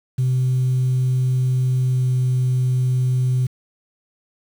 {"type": "tone with pitch glide", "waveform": "sine", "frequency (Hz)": [128.1, 127.22], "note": ["C3", "C3"], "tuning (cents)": [-36, -48], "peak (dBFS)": -14, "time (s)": [0.18, 3.47], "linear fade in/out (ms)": 10, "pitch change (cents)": -12, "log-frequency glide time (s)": [1.81, 2.13], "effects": ["tanh soft clip ceiling -13 dBFS", "7-bit"]}